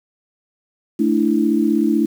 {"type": "chord", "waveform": "sine", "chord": "A suspended fourth", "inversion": "none", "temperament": "equal", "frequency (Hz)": [220, 293.7, 329.6], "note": ["A3", "D4", "E4"], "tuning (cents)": [0, 0, 0], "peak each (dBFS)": -18, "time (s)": [0.99, 2.06], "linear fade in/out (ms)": 10, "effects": ["7-bit"]}